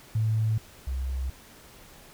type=tone pair in turn; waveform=sine; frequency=109.9 / 65.35 Hz; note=A2 / C2; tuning=-2 / -1 cents; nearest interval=major sixth; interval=899 cents; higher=first; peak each=-22 / -27 dBFS; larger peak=first; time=0.15-0.58 / 0.87-1.3 s; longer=neither; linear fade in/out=5 ms; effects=pink hiss -51 dBFS RMS until 2.13 s